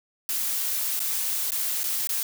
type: noise with dropouts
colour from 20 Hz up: blue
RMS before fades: -27 dBFS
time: 0.29-2.23 s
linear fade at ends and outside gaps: 1 ms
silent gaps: 0.993-1.002 / 1.507-1.519 / 1.833-1.84 / 2.072-2.091 s
effects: none